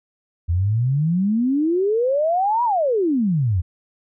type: exponential two-way sweep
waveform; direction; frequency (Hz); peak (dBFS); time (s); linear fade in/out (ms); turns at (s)
sine; up then down; 81.4 to 987.8 to 81.4; -16; 0.48-3.62; 20; 2.64
effects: none